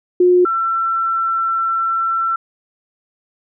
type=tone pair in turn; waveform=sine; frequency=359.2 / 1345.2 Hz; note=F4 / E6; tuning=+49 / +35 cents; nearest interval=octave + major seventh; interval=2286 cents; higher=second; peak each=-8 / -15 dBFS; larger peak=first; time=0.2-0.45 / 0.45-2.36 s; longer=second; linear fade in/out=5 ms; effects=none